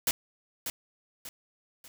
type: noise with echo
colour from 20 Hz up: white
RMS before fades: -26 dBFS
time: 0.07-0.11 s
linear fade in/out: 2 ms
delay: 590 ms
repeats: 3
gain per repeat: -8 dB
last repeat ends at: 1.88 s
effects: none